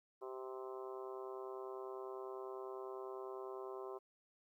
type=harmonic tone; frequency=130 Hz; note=C3; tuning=11 cents flat; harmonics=3 / 4 / 5 / 6 / 7 / 8 / 9 / 10; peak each=-46 / -54 / -54 / -57 / -60 / -53 / -62 / -61 dBFS; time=0.21-3.99 s; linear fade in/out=20 ms; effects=13-bit